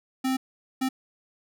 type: tone bursts at uneven times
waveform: square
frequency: 261.6 Hz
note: C4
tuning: in tune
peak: -24 dBFS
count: 2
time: 0.24-0.37 / 0.81-0.89 s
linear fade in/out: 10 ms
effects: none